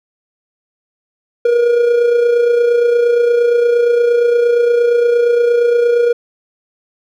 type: tone with amplitude modulation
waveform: triangle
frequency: 476.3 Hz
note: A#4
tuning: 37 cents sharp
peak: -5 dBFS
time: 1.45-6.13 s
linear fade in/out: 5 ms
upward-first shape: sine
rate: 28.6 Hz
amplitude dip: 45%
effects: none